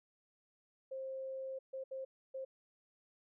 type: tone bursts at uneven times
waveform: sine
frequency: 530 Hz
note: C5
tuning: 22 cents sharp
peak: -40 dBFS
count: 4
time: 0.91-1.59 / 1.73-1.84 / 1.91-2.05 / 2.34-2.45 s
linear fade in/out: 10 ms
effects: none